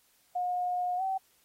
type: tone with pitch glide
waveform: sine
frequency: 719 to 766.2 Hz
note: F#5 to G5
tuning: -50 to -40 cents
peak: -28 dBFS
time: 0.35-1.18 s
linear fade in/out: 10 ms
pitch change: +110 cents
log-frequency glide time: 0.97-1.02 s
effects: white hiss -67 dBFS RMS until 1.44 s + AAC 48 kbps